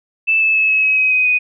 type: tone with pitch steps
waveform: sine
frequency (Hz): 2637 / 2616 / 2595 / 2574 / 2553 / 2533 / 2512 / 2492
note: E7 / E7 / E7 / E7 / D#7 / D#7 / D#7 / D#7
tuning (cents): 0 / -14 / -28 / -42 / +44 / +30 / +16 / +2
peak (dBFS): -11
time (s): 0.27-1.39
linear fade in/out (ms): 20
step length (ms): 140
effects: none